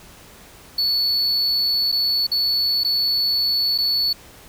triangle tone with dropouts, 4435 Hz, C#8, in tune, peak -16 dBFS, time 0.78-4.13 s, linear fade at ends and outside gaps 5 ms, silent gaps 1.918-1.923 / 2.268-2.315 / 2.836-2.846 / 3.779-3.784 s, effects pink hiss -45 dBFS RMS until 4.48 s

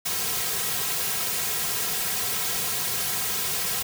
white noise with comb filter, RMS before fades -27 dBFS, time 0.05-3.83 s, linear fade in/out 10 ms, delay 3.4 ms, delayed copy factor -0.9, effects none

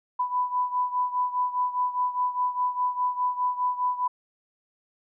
sine beating tone pair, 993 / 997.9 Hz, B5 / B5, +9 / +18 cents, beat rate 4.9 Hz, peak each -25 / -29 dBFS, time 0.19-4.08 s, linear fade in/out 10 ms, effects none

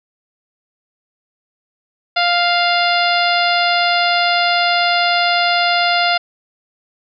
harmonic tone, 699 Hz, F5, 1 cent sharp, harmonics 1 / 2 / 3 / 4 / 5 / 6 / 7, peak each -16 / -19 / -21 / -22 / -23 / -24 / -24 dBFS, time 2.16-6.18 s, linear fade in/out 10 ms, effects none

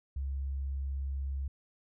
sine tone, 68.2 Hz, C#2, 28 cents flat, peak -32 dBFS, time 0.16-1.48 s, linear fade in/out 5 ms, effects none

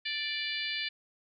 harmonic tone with a mistuned harmonic, 587.3 Hz, D5, in tune, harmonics 3 / 4 / 5 / 6 / 7 / 8, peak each -39 / -37 / -39 / -39 / -40 / -41 dBFS, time 0.05-0.89 s, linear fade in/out 10 ms, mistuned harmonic 8, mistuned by -21 cents, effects none

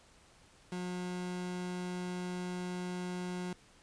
30% pulse tone, 180 Hz, F#3, 47 cents flat, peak -34 dBFS, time 0.72-3.53 s, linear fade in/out 2 ms, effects pink hiss -62 dBFS RMS until 3.82 s + resampled to 22050 Hz

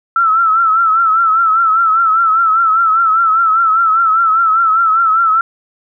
sine tone with vibrato, 1326 Hz, E6, 10 cents sharp, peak -8 dBFS, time 0.16-5.41 s, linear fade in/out 2 ms, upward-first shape triangle, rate 5 Hz, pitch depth 82 cents each way, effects none

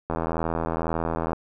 click train, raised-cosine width 1 ms, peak -12 dBFS, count 102, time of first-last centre 0.1-1.332 s, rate 82 Hz, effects none

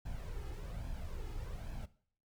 brown noise with flanger, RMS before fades -42 dBFS, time 0.05-1.86 s, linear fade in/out 10 ms, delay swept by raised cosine 1.2 to 2.4 ms, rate 1.2 Hz, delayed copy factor +0.6, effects noise-tail reverb RT60 0.5 s tail -17 dB re dry

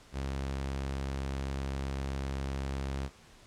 sawtooth tone, 67.8 Hz, C#2, 38 cents flat, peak -29 dBFS, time 0.12-3.1 s, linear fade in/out 50 ms, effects pink hiss -57 dBFS RMS until 3.46 s + low-pass 8000 Hz 12 dB/octave

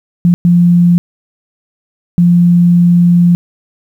sine tone bursts at uneven times, 174.1 Hz, F3, 5 cents flat, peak -4 dBFS, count 3, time 0.25-0.34 / 0.45-0.98 / 2.18-3.35 s, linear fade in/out 0 ms, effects 7-bit

